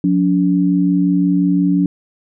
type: tone pair together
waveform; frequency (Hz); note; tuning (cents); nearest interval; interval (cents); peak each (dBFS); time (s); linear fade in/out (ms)
sine; 180 / 285.7; F#3 / D4; -47 / -48; minor sixth; 799; -14; 0.04-1.86; 2
effects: none